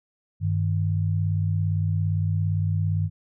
sine tone pair together, 98 / 155.57 Hz, G2 / D#3, 0 / 0 cents, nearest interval minor sixth, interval 800 cents, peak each -22 / -26 dBFS, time 0.4-3.1 s, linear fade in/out 50 ms, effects none

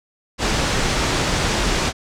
pink low-pass noise, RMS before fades -20 dBFS, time 0.38-1.93 s, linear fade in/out 50 ms, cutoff 7400 Hz, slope 24 dB/octave, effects none

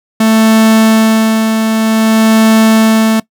45% pulse tone with tremolo, 221.1 Hz, A3, 9 cents sharp, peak -4 dBFS, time 0.2-3.2 s, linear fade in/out 5 ms, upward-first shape sine, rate 0.53 Hz, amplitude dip 45%, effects noise-tail reverb RT60 0.1 s tail -21 dB re dry

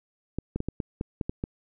clicks, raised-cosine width 3 ms, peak -16 dBFS, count 9, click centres 0.386 / 0.56 / 0.604 / 0.686 / 0.802 / 1.011 / 1.212 / 1.295 / 1.439 s, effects none

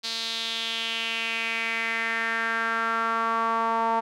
sawtooth tone with band-pass filter sweep, 227.3 Hz, A#3, 43 cents flat, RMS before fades -27 dBFS, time 0.03-4.01 s, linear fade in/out 20 ms, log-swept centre 4300 to 910 Hz, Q 4, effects none

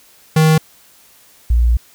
square / sine tone pair in turn, 157.5 / 58.74 Hz, D#3 / A#1, +21 / +14 cents, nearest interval octave + perfect fourth, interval 1707 cents, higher first, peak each -9 dBFS, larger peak neither, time 0.36-0.58 / 1.5-1.77 s, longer second, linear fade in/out 5 ms, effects white hiss -48 dBFS RMS until 1.94 s

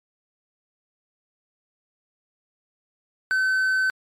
triangle tone, 1527 Hz, G6, 46 cents flat, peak -17 dBFS, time 3.31-3.9 s, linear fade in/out 0 ms, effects MP3 64 kbps

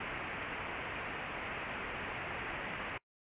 white low-pass noise, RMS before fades -41 dBFS, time 0-2.98 s, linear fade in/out 5 ms, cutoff 2700 Hz, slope 48 dB/octave, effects noise-tail reverb RT60 0.1 s tail -24 dB re dry + resampled to 8000 Hz

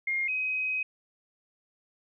sine tone pair in turn, 2128 / 2525 Hz, C7 / D#7, +29 / +25 cents, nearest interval minor third, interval 296 cents, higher second, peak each -26 / -27 dBFS, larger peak first, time 0.07-0.28 / 0.28-0.83 s, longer second, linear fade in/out 5 ms, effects none

